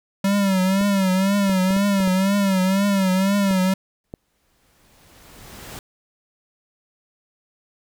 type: tone with vibrato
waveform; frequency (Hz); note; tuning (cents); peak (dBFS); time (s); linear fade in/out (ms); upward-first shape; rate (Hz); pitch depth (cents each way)
square; 193.5; G3; -22; -17; 0.24-3.74; 5; triangle; 2; 93
type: clicks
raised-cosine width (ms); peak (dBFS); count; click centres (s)
2; -19; 8; 0.812 / 1.496 / 1.707 / 1.765 / 2.003 / 2.076 / 3.51 / 4.139
type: noise with exponential growth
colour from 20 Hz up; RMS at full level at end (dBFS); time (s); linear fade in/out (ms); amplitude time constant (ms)
pink; -35; 4.04-5.79; 1; 380
effects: none